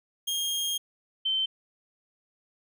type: tone pair in turn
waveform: sawtooth / sine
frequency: 3234 / 3094 Hz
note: G#7 / G7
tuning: -47 / -23 cents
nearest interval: minor second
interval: 76 cents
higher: first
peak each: -24 dBFS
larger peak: neither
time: 0.27-0.78 / 1.25-1.46 s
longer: first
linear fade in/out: 10 ms
effects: none